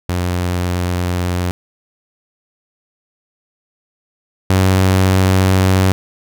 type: tone pair in turn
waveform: sawtooth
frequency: 89.2 / 94.23 Hz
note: F2 / F#2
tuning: +37 / +32 cents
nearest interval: minor second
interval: 95 cents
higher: second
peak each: -12 / -6 dBFS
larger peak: second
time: 0.09-1.51 / 4.5-5.92 s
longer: neither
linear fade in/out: 0 ms
effects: none